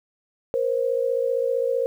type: tone pair together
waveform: sine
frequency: 474.6 / 530 Hz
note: A#4 / C5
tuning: +31 / +22 cents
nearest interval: major second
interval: 191 cents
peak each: -23 dBFS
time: 0.54-1.86 s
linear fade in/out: 0 ms
effects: 9-bit